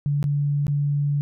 sine tone with dropouts, 144.1 Hz, D3, 33 cents flat, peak -19 dBFS, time 0.06-1.21 s, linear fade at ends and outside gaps 0 ms, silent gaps 0.228-0.241 / 0.668-0.681 s, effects none

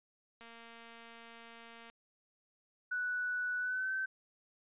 click train, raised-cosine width 0.3 ms, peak -38 dBFS, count 345, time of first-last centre 0.41-1.899 s, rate 231 Hz
sine tone with pitch glide, 1480 to 1541.1 Hz, F#6 to G6, 0 to -30 cents, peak -33 dBFS, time 2.91-4.06 s, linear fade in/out 10 ms, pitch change +70 cents, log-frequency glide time 3.59-3.93 s
effects resampled to 8000 Hz

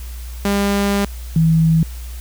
sawtooth / sine tone pair in turn, 200.7 / 161.9 Hz, G3 / E3, +41 / -31 cents, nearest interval major third, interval 372 cents, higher first, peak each -11 / -10 dBFS, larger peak second, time 0.45-1.05 / 1.36-1.83 s, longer first, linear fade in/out 2 ms, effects added 60 Hz sine -27 dBFS peak until 2.2 s + white hiss -41 dBFS RMS until 2.2 s

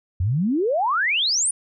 sine exponential sweep, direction up, 82.6 to 9790 Hz, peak -18 dBFS, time 0.2-1.51 s, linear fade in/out 5 ms, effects none

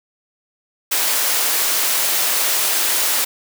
white high-pass noise, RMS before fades -18 dBFS, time 0.91-3.25 s, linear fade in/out 10 ms, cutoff 400 Hz, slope 12 dB/octave, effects none

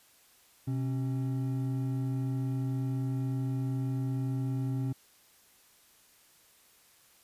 triangle tone pair together, 128.05 / 270 Hz, C3 / C#4, -37 / -45 cents, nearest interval octave + minor second, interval 1292 cents, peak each -28 / -34 dBFS, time 0.67-4.93 s, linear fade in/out 10 ms, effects white hiss -62 dBFS RMS until 7.23 s + resampled to 32000 Hz

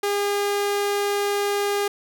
sawtooth tone, 406 Hz, G#4, 39 cents flat, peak -17 dBFS, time 0.03-1.88 s, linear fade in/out 5 ms, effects none

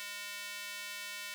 square tone with high-pass filter, 204.4 Hz, G#3, 27 cents flat, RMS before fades -43 dBFS, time 0-1.34 s, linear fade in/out 0 ms, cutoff 2100 Hz, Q 1.2, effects none

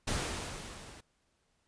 pink noise with level ramp, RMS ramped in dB -32 to -52 dBFS, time 0.07-1.01 s, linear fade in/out 10 ms, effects pink hiss -75 dBFS RMS until 1.67 s + resampled to 22050 Hz

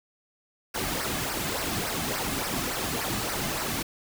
pink noise with flanger, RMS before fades -30 dBFS, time 0.74-3.83 s, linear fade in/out 10 ms, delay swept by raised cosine 0.28 to 2.18 ms, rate 3.5 Hz, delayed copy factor -0.65, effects none

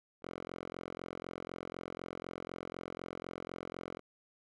5% pulse tone with band-pass filter, 44 Hz, F1, 14 cents sharp, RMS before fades -45 dBFS, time 0.22-4 s, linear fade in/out 20 ms, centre 770 Hz, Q 0.55, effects none

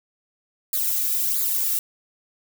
violet noise with flanger, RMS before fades -23 dBFS, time 0.73-1.79 s, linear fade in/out 2 ms, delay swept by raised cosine 0.34 to 2.04 ms, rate 1.5 Hz, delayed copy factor -0.9, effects none

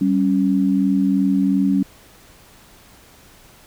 sine tone pair together, 193.79 / 276.6 Hz, G3 / C#4, -20 / -4 cents, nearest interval tritone, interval 616 cents, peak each -17 dBFS, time 0.01-1.83 s, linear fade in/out 5 ms, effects pink hiss -48 dBFS RMS until 3.66 s

